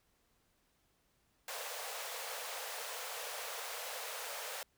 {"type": "high-pass noise", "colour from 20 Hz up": "pink", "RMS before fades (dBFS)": -43, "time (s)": [1.48, 4.63], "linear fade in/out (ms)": 2, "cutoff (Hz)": 450, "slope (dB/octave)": 96, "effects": ["pink hiss -75 dBFS RMS until 4.77 s"]}